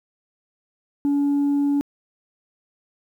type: tone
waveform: sine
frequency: 284.7 Hz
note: C#4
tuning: 46 cents sharp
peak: -15 dBFS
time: 1.05-1.81 s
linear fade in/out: 0 ms
effects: tanh soft clip ceiling -16 dBFS + 9-bit

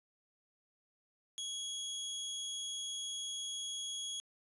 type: tone with amplitude modulation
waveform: 25% pulse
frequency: 3322 Hz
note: G#7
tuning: in tune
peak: -34 dBFS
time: 1.38-4.2 s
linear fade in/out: 0 ms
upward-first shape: sine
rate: 266 Hz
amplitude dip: 25%
effects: resampled to 24000 Hz

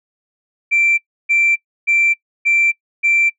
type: tone bursts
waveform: sine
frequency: 2349 Hz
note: D7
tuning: in tune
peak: -10 dBFS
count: 5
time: 0.71-3.3 s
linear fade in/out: 20 ms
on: 270 ms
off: 310 ms
effects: noise-tail reverb RT60 0.1 s tail -24 dB re dry + tanh soft clip ceiling -7 dBFS

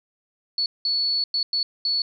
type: tone bursts at uneven times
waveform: sine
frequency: 4423 Hz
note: C#8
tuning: 5 cents flat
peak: -20 dBFS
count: 5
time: 0.58-0.66 / 0.85-1.24 / 1.34-1.43 / 1.53-1.63 / 1.85-2.02 s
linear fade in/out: 2 ms
effects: none

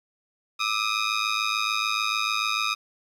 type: ring-modulated tone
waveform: 15% pulse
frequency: 1244.5 Hz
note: D#6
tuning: in tune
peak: -14 dBFS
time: 0.59-2.75 s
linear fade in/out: 20 ms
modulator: 53.4 Hz
effects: low-pass 7000 Hz 12 dB/octave + 9-bit

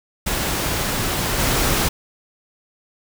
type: noise with level steps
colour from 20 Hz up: pink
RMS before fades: -22 / -19 dBFS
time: 0.26-1.89 s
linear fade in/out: 10 ms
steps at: 1.38 s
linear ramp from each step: 20 ms
effects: none

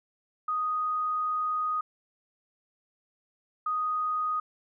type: tone pair in turn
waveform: sine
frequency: 1244.5 / 1244.5 Hz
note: D#6 / D#6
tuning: 0 / 0 cents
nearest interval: unison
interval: 0 cents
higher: neither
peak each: -26 dBFS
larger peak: neither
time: 0.48-1.81 / 3.66-4.4 s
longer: first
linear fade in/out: 5 ms
effects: none

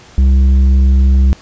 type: tone with tanh clipping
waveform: triangle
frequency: 66.2 Hz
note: C2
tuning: 21 cents sharp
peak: -7 dBFS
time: 0.18-1.33 s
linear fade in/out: 0 ms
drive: 11 dB
effects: pink hiss -40 dBFS RMS until 1.41 s + resampled to 16000 Hz

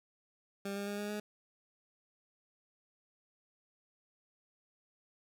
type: tone with pitch steps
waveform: 20% pulse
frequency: 198.8 / 201.3 / 203.9 / 206.5 / 209.2 Hz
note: G3 / G3 / G#3 / G#3 / G#3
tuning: +25 / +46 / -32 / -10 / +13 cents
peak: -32 dBFS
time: 0.65-1.2 s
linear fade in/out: 5 ms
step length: 110 ms
effects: none

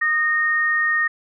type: tone pair together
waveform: sine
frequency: 1233 / 1848.9 Hz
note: D#6 / A#6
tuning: -16 / -15 cents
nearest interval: perfect fifth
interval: 701 cents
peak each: -25 / -17 dBFS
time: 0.01-1.08 s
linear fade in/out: 10 ms
effects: none

